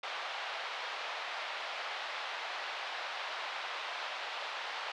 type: band-pass noise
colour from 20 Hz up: pink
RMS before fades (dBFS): -40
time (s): 0.03-4.92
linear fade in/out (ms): 5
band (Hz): 660 to 4000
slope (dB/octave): 24
effects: none